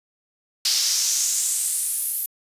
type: noise with high-pass filter sweep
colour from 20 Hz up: brown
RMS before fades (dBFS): -23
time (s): 0.65-2.26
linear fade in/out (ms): 2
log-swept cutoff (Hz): 4700 to 12000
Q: 3.1
effects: resampled to 32000 Hz